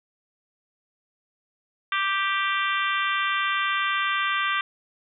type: harmonic tone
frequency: 392 Hz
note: G4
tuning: in tune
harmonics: 3 / 4 / 5 / 6 / 7 / 8 / 9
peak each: -26 / -28 / -30 / -32 / -33 / -34 / -35 dBFS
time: 1.92-4.61 s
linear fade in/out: 2 ms
effects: none